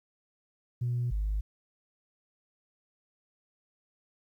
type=tone pair in turn; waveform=sine; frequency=121.6 / 51.54 Hz; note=B2 / G#1; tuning=-26 / -12 cents; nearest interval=octave + minor third; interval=1486 cents; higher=first; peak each=-26 dBFS; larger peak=neither; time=0.81-1.11 / 1.11-1.41 s; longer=neither; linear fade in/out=10 ms; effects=tanh soft clip ceiling -24 dBFS + 11-bit